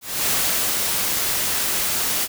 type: noise with ADSR envelope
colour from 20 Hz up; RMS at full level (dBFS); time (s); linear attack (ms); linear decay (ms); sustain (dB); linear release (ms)
white; -20; 0.01-2.28; 270; 480; -2; 41
effects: none